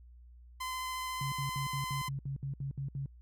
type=tone with vibrato; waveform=sawtooth; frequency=1027 Hz; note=C6; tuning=33 cents flat; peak=-32 dBFS; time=0.6-2.09 s; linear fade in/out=10 ms; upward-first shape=sine; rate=14 Hz; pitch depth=8 cents each way
type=tone bursts; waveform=sine; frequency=137.7 Hz; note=C#3; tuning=11 cents flat; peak=-34 dBFS; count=11; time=1.21-3.06 s; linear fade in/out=2 ms; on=110 ms; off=64 ms
effects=added 60 Hz sine -52 dBFS peak until 3.21 s